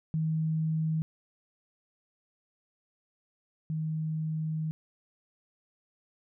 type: tone pair in turn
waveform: sine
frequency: 158.6 / 157.32 Hz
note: D#3 / D#3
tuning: +33 / +19 cents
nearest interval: unison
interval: 14 cents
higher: first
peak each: -26 / -29 dBFS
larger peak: first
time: 0.14-1.02 / 3.7-4.71 s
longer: second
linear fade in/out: 0 ms
effects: none